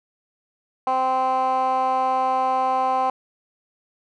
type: tone with band-pass filter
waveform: 15% pulse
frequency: 259.7 Hz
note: C4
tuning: 13 cents flat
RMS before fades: -21 dBFS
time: 0.87-3.1 s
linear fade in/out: 2 ms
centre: 890 Hz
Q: 4
effects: none